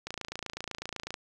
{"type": "click train", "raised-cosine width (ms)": 0.2, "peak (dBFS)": -19, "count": 31, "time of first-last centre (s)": [0.07, 1.141], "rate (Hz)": 28, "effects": []}